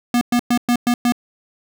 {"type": "tone bursts", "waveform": "square", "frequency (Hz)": 241.6, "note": "B3", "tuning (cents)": -38, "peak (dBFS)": -14, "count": 6, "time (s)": [0.14, 1.122], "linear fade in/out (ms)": 2, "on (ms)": 72, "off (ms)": 110, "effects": []}